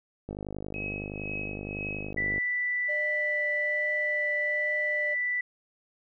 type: click train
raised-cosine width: 2 ms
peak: -23 dBFS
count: 107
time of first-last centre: 0.29-2.381 s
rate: 50.7 Hz
type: tone with tremolo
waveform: sine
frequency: 2556 Hz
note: D#7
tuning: 46 cents sharp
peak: -32 dBFS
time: 0.74-2.13 s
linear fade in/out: 0 ms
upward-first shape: triangle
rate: 2 Hz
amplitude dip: 80%
type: tone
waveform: sine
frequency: 1975.5 Hz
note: B6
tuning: in tune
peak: -26 dBFS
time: 2.17-5.41 s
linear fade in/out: 5 ms
type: tone with vibrato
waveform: triangle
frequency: 600 Hz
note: D5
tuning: 37 cents sharp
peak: -31 dBFS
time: 2.88-5.15 s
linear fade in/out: 20 ms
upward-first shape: triangle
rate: 1.2 Hz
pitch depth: 14 cents each way
effects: none